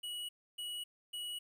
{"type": "tone bursts", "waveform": "square", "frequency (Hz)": 2922, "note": "F#7", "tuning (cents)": -22, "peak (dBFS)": -40, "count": 3, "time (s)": [0.03, 1.39], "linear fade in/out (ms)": 10, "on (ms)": 260, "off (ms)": 290, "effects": ["12-bit"]}